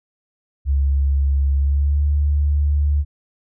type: tone with pitch glide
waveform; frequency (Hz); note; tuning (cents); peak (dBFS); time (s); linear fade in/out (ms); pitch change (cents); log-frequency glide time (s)
sine; 69.3 to 72.79; C#2 to D2; 0 to -15; -14; 0.65-3.05; 50; +85; 1.58-2.03
effects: none